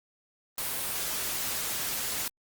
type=noise; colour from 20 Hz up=white; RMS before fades=-32 dBFS; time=0.58-2.28 s; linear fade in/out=2 ms; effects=Opus 32 kbps